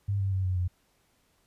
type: tone with pitch steps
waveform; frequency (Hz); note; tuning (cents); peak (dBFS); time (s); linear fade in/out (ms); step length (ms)
sine; 100 / 97.32 / 94.72 / 92.18 / 89.71; G2 / G2 / F#2 / F#2 / F2; +35 / -12 / +41 / -6 / +47; -25; 0.08-0.68; 10; 120
effects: pink hiss -69 dBFS RMS until 1.46 s + resampled to 32000 Hz